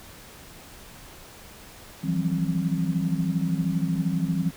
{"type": "tone cluster", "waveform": "sine", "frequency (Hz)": [163.5, 176.2, 193.4, 266.6], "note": ["E3", "F3", "G3", "C4"], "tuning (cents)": [-14, 16, -23, 33], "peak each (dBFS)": [-26, -27, -30, -31], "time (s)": [2.03, 4.51], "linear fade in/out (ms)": 20, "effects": ["pink hiss -46 dBFS RMS until 4.56 s"]}